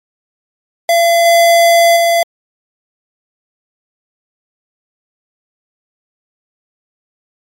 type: tone with level steps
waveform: square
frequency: 679 Hz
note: F5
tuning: 49 cents flat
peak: -8 / -6 / -9 dBFS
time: 0.89-2.23 s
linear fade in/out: 2 ms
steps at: 1.25 / 1.96 s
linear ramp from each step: 10 ms
effects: MP3 64 kbps